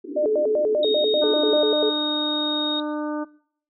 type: band-pass noise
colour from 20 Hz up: white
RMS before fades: -33 dBFS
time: 0.04-1.59 s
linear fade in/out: 10 ms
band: 260 to 410 Hz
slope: 96 dB/octave
type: tone with vibrato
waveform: sine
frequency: 509 Hz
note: C5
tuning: 48 cents flat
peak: -18 dBFS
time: 0.16-1.9 s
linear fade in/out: 10 ms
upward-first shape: square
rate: 5.1 Hz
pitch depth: 290 cents each way
type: tone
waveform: sine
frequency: 3729 Hz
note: A#7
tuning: in tune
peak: -23 dBFS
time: 0.83-2.8 s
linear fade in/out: 2 ms
type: harmonic tone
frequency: 300 Hz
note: D4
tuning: 37 cents sharp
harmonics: 1 / 2 / 3 / 4 / 5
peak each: -25 / -31 / -35 / -37 / -39 dBFS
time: 1.21-3.25 s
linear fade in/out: 20 ms
effects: noise-tail reverb RT60 0.6 s tail -22 dB re dry